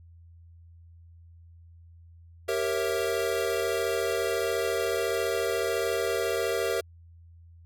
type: chord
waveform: square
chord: G diminished seventh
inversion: none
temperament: equal with one note detuned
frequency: 392 / 466.2 / 547.7 / 659.3 Hz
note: G4 / Bb4 / Db5 / Fb5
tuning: 0 / 0 / -21 / 0 cents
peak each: -32 / -30 / -34 / -34 dBFS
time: 2.48-6.81 s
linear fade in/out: 10 ms
effects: added 84 Hz sine -49 dBFS peak until 7.65 s + AAC 64 kbps